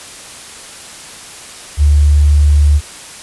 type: tone with tanh clipping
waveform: triangle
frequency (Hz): 73.42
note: D2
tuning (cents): 0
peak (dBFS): -5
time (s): 1.77-2.81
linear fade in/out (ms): 50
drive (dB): 3
effects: white hiss -32 dBFS RMS until 3.22 s + resampled to 24000 Hz